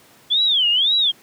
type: tone with vibrato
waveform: sine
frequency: 3322 Hz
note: G#7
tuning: in tune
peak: -14 dBFS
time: 0.3-1.12 s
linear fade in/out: 20 ms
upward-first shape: sine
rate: 1.9 Hz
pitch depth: 280 cents each way
effects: pink hiss -50 dBFS RMS until 1.22 s + high-pass 150 Hz 12 dB/octave